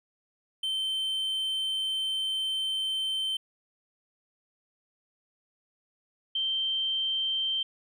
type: tone pair in turn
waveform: triangle / sine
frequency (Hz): 3101 / 3130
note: G7 / G7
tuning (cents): -19 / -3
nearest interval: unison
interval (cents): 16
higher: second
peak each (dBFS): -26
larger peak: neither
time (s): 0.63-3.37 / 6.35-7.63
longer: first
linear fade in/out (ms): 5
effects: none